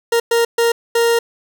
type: tone bursts at uneven times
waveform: 40% pulse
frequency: 466.2 Hz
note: A#4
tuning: in tune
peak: -11 dBFS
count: 4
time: 0.12-0.2 / 0.31-0.45 / 0.58-0.72 / 0.95-1.19 s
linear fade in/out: 5 ms
effects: none